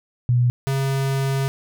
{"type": "tone pair in turn", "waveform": ["sine", "square"], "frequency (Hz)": [122.3, 135.85], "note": ["B2", "C#3"], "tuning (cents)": [-16, -35], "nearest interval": "major second", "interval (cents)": 181, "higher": "second", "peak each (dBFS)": [-14, -20], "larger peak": "first", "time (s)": [[0.29, 0.5], [0.67, 1.48]], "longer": "second", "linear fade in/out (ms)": 0, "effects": []}